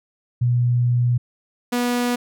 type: tone pair in turn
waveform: sine / sawtooth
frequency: 121.8 / 243.6 Hz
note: B2 / B3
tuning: -24 / -24 cents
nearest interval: octave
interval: 1200 cents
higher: second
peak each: -15 / -15 dBFS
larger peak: neither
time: 0.41-1.18 / 1.72-2.16 s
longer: first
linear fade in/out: 10 ms
effects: none